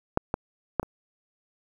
clicks, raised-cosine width 1 ms, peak -7 / -11 / -8 / -21 dBFS, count 4, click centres 0.174 / 0.341 / 0.797 / 0.83 s, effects 8-bit

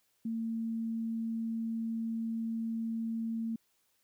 sine tone, 226.6 Hz, A#3, 49 cents flat, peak -32 dBFS, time 0.25-3.56 s, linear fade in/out 5 ms, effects white hiss -74 dBFS RMS until 4.03 s

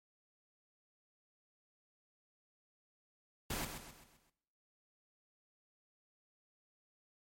pink noise with echo, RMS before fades -39 dBFS, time 3.5-3.65 s, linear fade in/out 5 ms, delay 130 ms, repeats 5, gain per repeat -7 dB, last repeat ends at 4.3 s, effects noise-tail reverb RT60 0.9 s tail -19 dB re dry + MP3 64 kbps

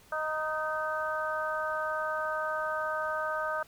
harmonic tone with a mistuned harmonic, 311.1 Hz, D#4, in tune, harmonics 2 / 3 / 4 / 5, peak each -34 / -38 / -34 / -35 dBFS, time 0.12-3.63 s, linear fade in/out 5 ms, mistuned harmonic 5, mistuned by -17 cents, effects pink hiss -58 dBFS RMS until 3.67 s

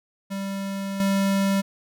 square tone with level steps, 196 Hz, G3, in tune, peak -28 / -20 dBFS, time 0.3-1.62 s, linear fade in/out 20 ms, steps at 1 s, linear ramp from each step 2 ms, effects none

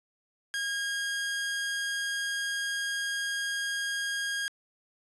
sawtooth tone, 1628 Hz, G#6, 35 cents flat, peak -26 dBFS, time 0.54-4.48 s, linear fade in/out 0 ms, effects resampled to 24000 Hz + 10-bit

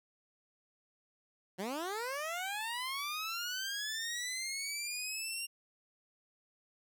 15% pulse linear sweep, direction up, 174.61 to 2794 Hz, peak -30 dBFS, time 1.58-5.47 s, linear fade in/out 20 ms, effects none

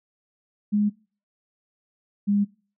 sine tone pair in turn, 207.7 / 203.1 Hz, G#3 / G#3, 0 / -38 cents, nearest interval unison, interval 38 cents, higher first, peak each -18 dBFS, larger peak neither, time 0.72-0.9 / 2.27-2.45 s, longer neither, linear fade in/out 20 ms, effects noise-tail reverb RT60 0.4 s tail -24 dB re dry

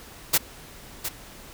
white noise with echo, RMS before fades -19 dBFS, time 0.33-0.38 s, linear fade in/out 10 ms, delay 710 ms, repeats 1, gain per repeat -10 dB, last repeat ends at 1.09 s, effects pink hiss -45 dBFS RMS until 1.53 s

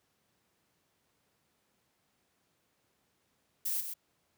violet noise with echo, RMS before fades -33 dBFS, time 3.65-3.81 s, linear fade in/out 10 ms, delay 130 ms, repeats 1, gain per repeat -7 dB, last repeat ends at 3.94 s, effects pink hiss -75 dBFS RMS until 4.37 s + high-pass 100 Hz 12 dB/octave

